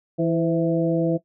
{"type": "harmonic tone with a mistuned harmonic", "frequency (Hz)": 164.81, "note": "E3", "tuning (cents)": 0, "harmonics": [1, 2, 3, 4], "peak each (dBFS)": [-23, -22, -25, -27], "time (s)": [0.18, 1.18], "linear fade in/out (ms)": 20, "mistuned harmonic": 3, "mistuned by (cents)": 48, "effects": ["noise-tail reverb RT60 0.1 s tail -17 dB re dry"]}